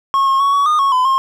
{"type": "tone with pitch steps", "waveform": "triangle", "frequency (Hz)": [1091, 1079, 1115, 1127, 1223, 1100, 1013, 1068], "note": ["C#6", "C#6", "C#6", "C#6", "D#6", "C#6", "B5", "C6"], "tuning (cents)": [-28, -47, 10, 28, -30, -14, 44, 35], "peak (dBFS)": -9, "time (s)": [0.14, 1.18], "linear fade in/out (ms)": 0, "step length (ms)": 130, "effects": []}